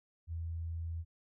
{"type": "tone", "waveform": "sine", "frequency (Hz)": 82.9, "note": "E2", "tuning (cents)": 10, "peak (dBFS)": -36, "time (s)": [0.27, 1.05], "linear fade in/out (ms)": 50, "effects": []}